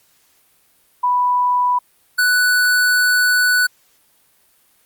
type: tone pair in turn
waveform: sine / square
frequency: 987.8 / 1484.5 Hz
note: B5 / F#6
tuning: 0 / +5 cents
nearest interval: perfect fifth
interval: 705 cents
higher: second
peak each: -13 dBFS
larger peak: neither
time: 1.03-1.79 / 2.18-3.67 s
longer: second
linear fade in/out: 10 ms
effects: white hiss -57 dBFS RMS until 4.85 s + Opus 48 kbps